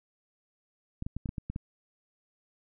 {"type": "clicks", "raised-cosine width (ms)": 5, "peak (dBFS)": -22, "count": 8, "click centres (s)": [1.024, 1.065, 1.166, 1.258, 1.291, 1.382, 1.5, 1.561], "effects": []}